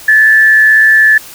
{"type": "tone with frequency modulation", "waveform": "sine", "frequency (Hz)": 1743, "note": "A6", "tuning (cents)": -17, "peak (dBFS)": -3, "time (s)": [0.08, 1.18], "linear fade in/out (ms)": 5, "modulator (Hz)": 116, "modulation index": 0.4, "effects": ["white hiss -32 dBFS RMS until 1.34 s"]}